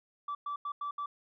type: tone bursts at uneven times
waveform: sine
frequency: 1159 Hz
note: D6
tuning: 23 cents flat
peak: -32 dBFS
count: 5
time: 0.28-0.35 / 0.46-0.56 / 0.65-0.72 / 0.81-0.91 / 0.98-1.06 s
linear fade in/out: 5 ms
effects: tanh soft clip ceiling -31 dBFS